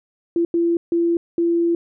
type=tone bursts at uneven times; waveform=sine; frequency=339.4 Hz; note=F4; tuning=49 cents flat; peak=-15 dBFS; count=4; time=0.36-0.45 / 0.54-0.77 / 0.92-1.17 / 1.38-1.75 s; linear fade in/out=2 ms; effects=none